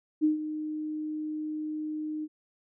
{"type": "tone with ADSR envelope", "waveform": "sine", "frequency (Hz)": 307.2, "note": "D#4", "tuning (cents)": -22, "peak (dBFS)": -19, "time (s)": [0.21, 2.28], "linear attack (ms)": 32, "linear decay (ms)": 130, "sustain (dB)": -12, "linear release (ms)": 44, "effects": []}